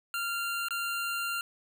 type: tone with dropouts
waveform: 25% pulse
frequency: 1388 Hz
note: F6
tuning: 11 cents flat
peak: -27 dBFS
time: 0.14-1.41 s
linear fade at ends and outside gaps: 1 ms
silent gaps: 0.685-0.707 s
effects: none